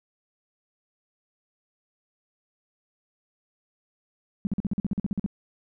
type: tone bursts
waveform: sine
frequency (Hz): 200.2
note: G3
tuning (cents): +37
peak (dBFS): -22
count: 13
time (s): 4.45-5.262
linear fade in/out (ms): 0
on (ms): 20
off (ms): 46
effects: none